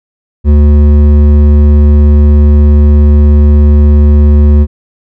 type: tone with hard clipping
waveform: sine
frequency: 73.6 Hz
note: D2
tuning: 4 cents sharp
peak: -3 dBFS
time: 0.44-4.67 s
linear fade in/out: 50 ms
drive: 10 dB
effects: none